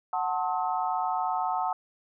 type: chord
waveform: sine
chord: F# diminished seventh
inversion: none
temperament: just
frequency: 740 / 888 / 1065.6 / 1278.7 Hz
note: F#5 / A5 / C6 / Eb6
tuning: 0 / +16 / +31 / +47 cents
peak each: -29 / -30 / -35 / -34 dBFS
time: 0.13-1.73 s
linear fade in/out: 2 ms
effects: none